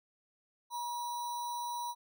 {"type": "tone with sample-and-hold", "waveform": "sine", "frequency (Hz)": 958, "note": "A#5", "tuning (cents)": 47, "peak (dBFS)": -35, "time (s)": [0.7, 1.95], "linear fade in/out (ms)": 50, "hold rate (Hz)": 4900, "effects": []}